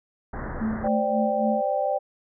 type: low-pass noise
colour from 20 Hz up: pink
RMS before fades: -33 dBFS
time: 0.33-0.88 s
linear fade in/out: 5 ms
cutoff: 1900 Hz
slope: 96 dB/octave
type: tone with tremolo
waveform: sine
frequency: 220 Hz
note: A3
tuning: in tune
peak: -22 dBFS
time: 0.6-1.62 s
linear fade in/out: 20 ms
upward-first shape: sine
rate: 3.7 Hz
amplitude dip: 75%
type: chord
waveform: sine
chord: C suspended second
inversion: none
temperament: just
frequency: 523.3 / 588.7 / 784.9 Hz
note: C5 / D5 / G5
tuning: 0 / +4 / +2 cents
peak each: -28 / -25 / -26 dBFS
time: 0.83-1.99 s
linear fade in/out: 20 ms
effects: none